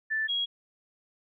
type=tone pair in turn; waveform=sine; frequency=1760 / 3300 Hz; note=A6 / G#7; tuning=0 / -12 cents; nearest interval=major seventh; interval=1088 cents; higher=second; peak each=-26 dBFS; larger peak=neither; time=0.1-0.28 / 0.28-0.46 s; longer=neither; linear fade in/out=20 ms; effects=none